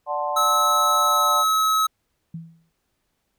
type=chord; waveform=sine; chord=D dominant seventh; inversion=none; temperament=equal; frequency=587.3 / 740 / 880 / 1046.5 Hz; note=D5 / F#5 / A5 / C6; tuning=0 / 0 / 0 / 0 cents; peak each=-28 dBFS; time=0.06-1.45 s; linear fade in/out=50 ms
type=tone with pitch glide; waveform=square; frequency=1297 to 1285.8 Hz; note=E6 to E6; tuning=-28 to -43 cents; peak=-18 dBFS; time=0.36-1.87 s; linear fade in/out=10 ms; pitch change=-15 cents; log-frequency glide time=1.03-1.4 s
type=tone with exponential decay; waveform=sine; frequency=164.81 Hz; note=E3; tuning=in tune; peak=-28 dBFS; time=2.34-2.7 s; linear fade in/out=5 ms; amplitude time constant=77 ms
effects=pink hiss -73 dBFS RMS until 3.38 s